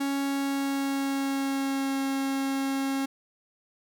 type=tone with pitch glide; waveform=45% pulse; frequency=277.2 to 271.5 Hz; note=C#4 to C#4; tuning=0 to -36 cents; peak=-26 dBFS; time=0-3.06 s; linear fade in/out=10 ms; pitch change=-36 cents; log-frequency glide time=0.22-2 s; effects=none